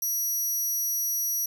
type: tone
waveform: 15% pulse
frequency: 5800 Hz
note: F#8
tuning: 35 cents flat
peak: -20 dBFS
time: 0.02-1.46 s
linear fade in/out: 5 ms
effects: none